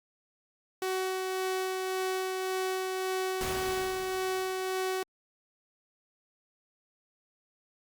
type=tone with tremolo; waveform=sawtooth; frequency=375.3 Hz; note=F#4; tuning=25 cents sharp; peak=-25 dBFS; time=0.82-5.03 s; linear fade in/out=2 ms; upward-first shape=sine; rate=1.8 Hz; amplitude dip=25%
type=noise with exponential decay; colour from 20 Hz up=pink; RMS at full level=-34 dBFS; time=3.41-5.02 s; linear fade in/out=1 ms; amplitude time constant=350 ms
effects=Opus 48 kbps